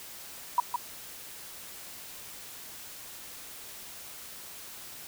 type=tone with echo; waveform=sine; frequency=971 Hz; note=B5; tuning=30 cents flat; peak=-19 dBFS; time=0.58-0.6 s; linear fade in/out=2 ms; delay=160 ms; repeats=1; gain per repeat=-6 dB; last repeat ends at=0.76 s; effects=white hiss -45 dBFS RMS until 5.07 s